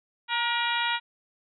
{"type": "harmonic tone with a mistuned harmonic", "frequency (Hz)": 476.6, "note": "A#4", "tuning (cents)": 38, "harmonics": [2, 3, 4, 5, 6, 7, 8], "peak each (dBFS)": [-29, -31, -32, -33, -34, -34, -35], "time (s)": [0.28, 1], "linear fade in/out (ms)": 50, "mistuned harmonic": 2, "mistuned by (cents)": -34, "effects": []}